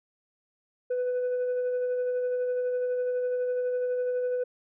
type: tone with tremolo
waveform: sine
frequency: 497.8 Hz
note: B4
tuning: 14 cents sharp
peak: -22 dBFS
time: 0.9-4.44 s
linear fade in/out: 10 ms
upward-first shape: sine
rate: 12 Hz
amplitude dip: 30%
effects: tanh soft clip ceiling -24 dBFS

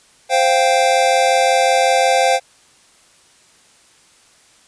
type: chord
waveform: square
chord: C suspended fourth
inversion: none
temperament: equal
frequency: 523.3 / 698.5 / 784 Hz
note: C5 / F5 / G5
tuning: 0 / 0 / 0 cents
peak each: -17 dBFS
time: 0.29-2.4 s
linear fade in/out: 50 ms
effects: white hiss -51 dBFS RMS until 4.67 s + resampled to 22050 Hz

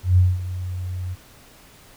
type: tone with ADSR envelope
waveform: sine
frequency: 91 Hz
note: F#2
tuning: 28 cents flat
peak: -10 dBFS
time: 0.03-1.16 s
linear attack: 140 ms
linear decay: 210 ms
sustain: -15 dB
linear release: 35 ms
effects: pink hiss -49 dBFS RMS until 1.96 s

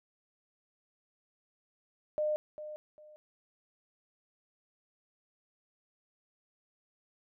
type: tone with echo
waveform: sine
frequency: 607 Hz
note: D#5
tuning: 43 cents flat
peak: -28 dBFS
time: 2.18-2.36 s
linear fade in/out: 0 ms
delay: 400 ms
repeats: 2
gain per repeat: -12 dB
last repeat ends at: 3.16 s
effects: none

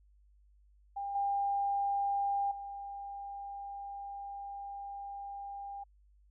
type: tone with level steps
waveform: sine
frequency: 800 Hz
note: G5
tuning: 35 cents sharp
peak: -35 / -29 / -40 dBFS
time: 0.96-5.84 s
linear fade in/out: 10 ms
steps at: 1.15 / 2.51 s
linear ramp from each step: 5 ms
effects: added 50 Hz sine -61 dBFS peak until 6.3 s

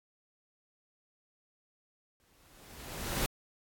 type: noise with exponential growth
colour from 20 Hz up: pink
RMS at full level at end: -31 dBFS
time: 2.2-3.26 s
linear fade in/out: 0 ms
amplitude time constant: 230 ms
effects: AAC 64 kbps

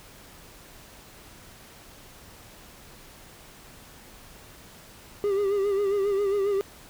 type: tone with vibrato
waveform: triangle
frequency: 400 Hz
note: G4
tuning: 35 cents sharp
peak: -20 dBFS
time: 5.24-6.61 s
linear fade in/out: 0 ms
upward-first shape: sine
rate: 7.4 Hz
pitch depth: 59 cents each way
effects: pink hiss -49 dBFS RMS until 6.89 s

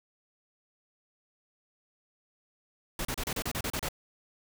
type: noise bursts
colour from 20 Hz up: pink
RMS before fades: -33 dBFS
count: 10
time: 2.99-3.887 s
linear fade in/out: 2 ms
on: 60 ms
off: 33 ms
effects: none

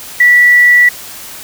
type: tone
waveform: sine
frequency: 1950 Hz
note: B6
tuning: 23 cents flat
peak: -3 dBFS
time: 0.2-0.89 s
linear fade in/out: 5 ms
effects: white hiss -29 dBFS RMS until 1.43 s

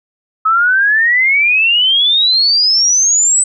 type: exponential sweep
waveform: sine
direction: up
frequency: 1278 to 8120 Hz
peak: -8 dBFS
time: 0.45-3.44 s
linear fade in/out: 10 ms
effects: none

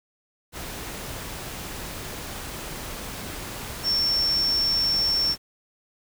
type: tone in noise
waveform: sine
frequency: 5440 Hz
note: F8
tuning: 46 cents flat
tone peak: -20 dBFS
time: 3.83-5.36 s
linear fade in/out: 50 ms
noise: pink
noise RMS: -35 dBFS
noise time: 0.52-5.38 s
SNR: +12 dB
effects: none

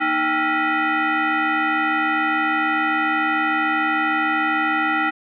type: tone with frequency modulation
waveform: sine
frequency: 311.1 Hz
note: D#4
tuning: in tune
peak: -17 dBFS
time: 0-5.11 s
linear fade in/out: 20 ms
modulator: 549 Hz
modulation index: 3.6
effects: none

